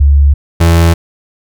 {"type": "tone pair in turn", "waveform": ["sine", "35% pulse"], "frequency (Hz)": [70.8, 83.84], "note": ["C#2", "E2"], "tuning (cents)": [37, 30], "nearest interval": "minor third", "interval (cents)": 293, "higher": "second", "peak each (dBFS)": -3, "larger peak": "neither", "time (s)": [[0, 0.34], [0.6, 0.94]], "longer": "neither", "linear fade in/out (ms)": 10, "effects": []}